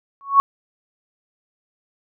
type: tone with exponential growth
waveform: sine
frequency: 1108.7 Hz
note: C#6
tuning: in tune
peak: -5 dBFS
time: 0.21-0.4 s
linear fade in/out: 0 ms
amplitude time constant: 40 ms
effects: none